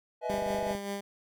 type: chord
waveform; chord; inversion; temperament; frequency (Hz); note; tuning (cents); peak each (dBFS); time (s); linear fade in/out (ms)
triangle; E major seventh; second; equal with one note detuned; 493.9 / 622.3 / 659.3 / 846.6; B4 / D#5 / E5 / G#5; 0 / 0 / 0 / +33; -34; 0.21-0.76; 50
type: tone with tremolo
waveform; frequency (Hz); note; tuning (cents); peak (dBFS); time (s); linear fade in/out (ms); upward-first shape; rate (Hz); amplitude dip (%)
15% pulse; 200; G3; +35; -26; 0.29-1.01; 10; sine; 5.2; 45
type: click train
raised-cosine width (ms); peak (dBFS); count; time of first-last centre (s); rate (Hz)
3; -30; 12; 0.3-0.751; 24.4
effects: none